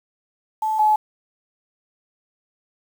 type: tone pair in turn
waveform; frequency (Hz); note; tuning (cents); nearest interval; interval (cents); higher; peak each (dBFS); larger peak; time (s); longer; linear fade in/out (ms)
sine; 870 / 855.1; A5 / A5; -20 / -50; unison; 30; first; -19 / -13; second; 0.62-0.79 / 0.79-0.96; neither; 5
effects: 7-bit